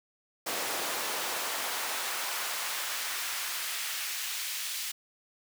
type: noise with high-pass filter sweep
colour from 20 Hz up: pink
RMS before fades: -34 dBFS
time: 0.46-4.92 s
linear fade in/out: 10 ms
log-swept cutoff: 440 to 2800 Hz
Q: 0.8
effects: none